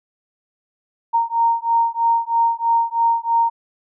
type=beating tone pair; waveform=sine; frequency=924 / 927.1 Hz; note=A#5 / A#5; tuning=-16 / -10 cents; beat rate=3.1 Hz; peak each=-18 dBFS; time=1.13-3.5 s; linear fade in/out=20 ms; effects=none